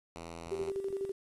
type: tone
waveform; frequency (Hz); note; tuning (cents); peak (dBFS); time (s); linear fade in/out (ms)
5% pulse; 83.6; E2; +25; -32; 0.16-0.7; 0
type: click train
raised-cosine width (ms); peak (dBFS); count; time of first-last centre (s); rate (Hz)
3; -38; 5; 0.47-1.049; 6.91
type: tone with tremolo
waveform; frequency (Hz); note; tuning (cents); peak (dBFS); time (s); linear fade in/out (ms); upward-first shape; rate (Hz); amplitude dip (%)
sine; 391; G4; -4; -31; 0.51-1.12; 10; square; 12; 55
effects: resampled to 24000 Hz + 10-bit